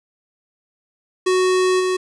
square tone with level steps, 370 Hz, F#4, in tune, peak -15 / -18 dBFS, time 1.26-1.97 s, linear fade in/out 10 ms, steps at 1.79 s, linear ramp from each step 20 ms, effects resampled to 22050 Hz + 8-bit

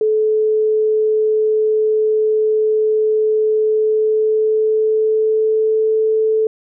sine tone with pitch glide, 432.4 to 437.9 Hz, A4 to A4, -30 to -8 cents, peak -12 dBFS, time 0.01-6.47 s, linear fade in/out 2 ms, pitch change +22 cents, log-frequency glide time 3.64-5.96 s, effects none

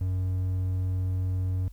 triangle tone, 92.5 Hz, F#2, in tune, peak -23 dBFS, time 0.01-1.68 s, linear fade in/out 0 ms, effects added 50 Hz sine -42 dBFS peak until 1.72 s + white hiss -66 dBFS RMS until 1.72 s

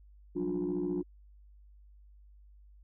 sine tone cluster, 176.2 / 190.4 / 293.8 / 355.9 Hz, F3 / F#3 / D4 / F4, +16 / +50 / +1 / +33 cents, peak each -39 / -39 / -33 / -32 dBFS, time 0.35-1.03 s, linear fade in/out 20 ms, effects tanh soft clip ceiling -25 dBFS + added 50 Hz sine -54 dBFS peak until 2.83 s

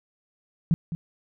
sine tone with echo, 165.6 Hz, E3, 8 cents sharp, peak -16 dBFS, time 0.71-0.74 s, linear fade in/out 0 ms, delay 210 ms, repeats 1, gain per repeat -11 dB, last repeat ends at 0.95 s, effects none

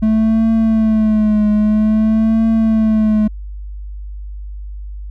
triangle tone with vibrato, 217.4 Hz, A3, 21 cents flat, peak -8 dBFS, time 0.02-3.28 s, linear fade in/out 10 ms, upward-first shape triangle, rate 0.51 Hz, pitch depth 59 cents each way, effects added 50 Hz sine -25 dBFS peak until 5.1 s

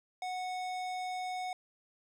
sine tone with hard clipping, 736 Hz, F#5, 9 cents flat, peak -37 dBFS, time 0.22-1.53 s, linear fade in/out 2 ms, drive 16 dB, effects none

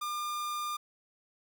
45% pulse tone, 1203 Hz, D6, 41 cents sharp, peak -33 dBFS, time 0.01-0.77 s, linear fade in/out 10 ms, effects 11-bit

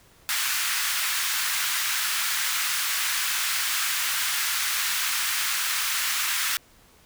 pink high-pass noise, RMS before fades -26 dBFS, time 0.29-6.57 s, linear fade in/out 0 ms, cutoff 1300 Hz, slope 24 dB/octave, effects pink hiss -56 dBFS RMS until 7.05 s

